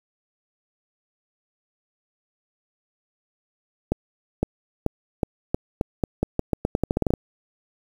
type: accelerating click train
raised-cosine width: 2 ms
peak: -7 dBFS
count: 19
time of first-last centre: 3.92-7.138 s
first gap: 510 ms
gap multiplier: 0.85
effects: 7-bit